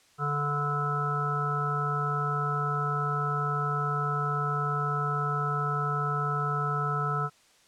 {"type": "harmonic tone", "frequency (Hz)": 145.3, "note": "D3", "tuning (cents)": -18, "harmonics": [1, 3, 5, 7, 9, 10], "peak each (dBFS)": [-30, -37, -38, -39, -29, -41], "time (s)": [0.18, 7.3], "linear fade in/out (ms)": 50, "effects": ["white hiss -61 dBFS RMS until 7.67 s", "low-pass 8000 Hz 12 dB/octave"]}